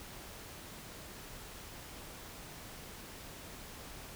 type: silence
effects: pink hiss -49 dBFS RMS until 4.15 s